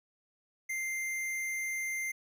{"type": "tone with hard clipping", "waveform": "sine", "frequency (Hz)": 2093, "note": "C7", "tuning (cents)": 0, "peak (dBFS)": -34, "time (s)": [0.69, 2.12], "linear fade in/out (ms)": 10, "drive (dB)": 16, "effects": []}